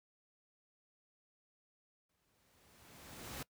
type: noise with exponential growth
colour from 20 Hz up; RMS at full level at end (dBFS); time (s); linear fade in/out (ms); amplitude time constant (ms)
pink; -43; 2.09-3.43; 5; 290
effects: noise-tail reverb RT60 0.1 s tail -21 dB re dry + high-pass 60 Hz 12 dB/octave